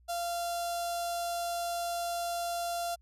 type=tone with notch filter; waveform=sawtooth; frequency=690 Hz; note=F5; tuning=21 cents flat; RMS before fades=-34 dBFS; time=0.08-2.96 s; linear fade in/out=20 ms; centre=2000 Hz; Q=0.71; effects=added 60 Hz sine -59 dBFS peak until 3.01 s + resampled to 32000 Hz